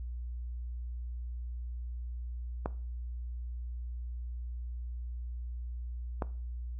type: clicks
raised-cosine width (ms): 1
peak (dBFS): -18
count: 2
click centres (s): 2.659 / 6.222
effects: noise-tail reverb RT60 0.4 s tail -18 dB re dry + added 60 Hz sine -36 dBFS peak until 6.79 s